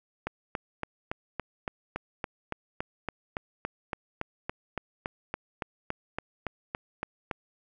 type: click train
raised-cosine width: 0.5 ms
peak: -16 dBFS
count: 26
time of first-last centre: 0.27-7.312 s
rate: 3.55 Hz
effects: none